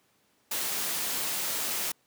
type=noise; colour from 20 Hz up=white; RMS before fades=-31 dBFS; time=0.51-1.92 s; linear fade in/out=5 ms; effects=pink hiss -68 dBFS RMS until 2.06 s + high-pass 150 Hz 12 dB/octave